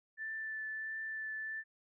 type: tone with vibrato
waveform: sine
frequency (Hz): 1760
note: A6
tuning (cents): 0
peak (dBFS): -38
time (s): 0.17-1.64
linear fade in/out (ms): 50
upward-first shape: triangle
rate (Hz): 1.5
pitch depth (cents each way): 13
effects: none